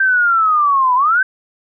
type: linear two-way sweep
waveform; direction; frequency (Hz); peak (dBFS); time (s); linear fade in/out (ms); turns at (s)
sine; down then up; 1575 to 978 to 1575; -10; 0-1.23; 5; 0.95
effects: none